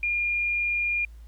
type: tone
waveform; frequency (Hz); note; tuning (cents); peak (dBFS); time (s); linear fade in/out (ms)
sine; 2414; D7; +47; -23; 0.03-1.05; 2
effects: added 56 Hz sine -42 dBFS peak until 1.27 s + pink hiss -64 dBFS RMS until 1.27 s